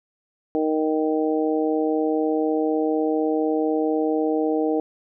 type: harmonic tone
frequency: 155.9 Hz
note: D#3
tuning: 4 cents sharp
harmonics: 2 / 3 / 4 / 5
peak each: -22 / -23 / -29 / -30 dBFS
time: 0.55-4.8 s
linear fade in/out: 0 ms
effects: none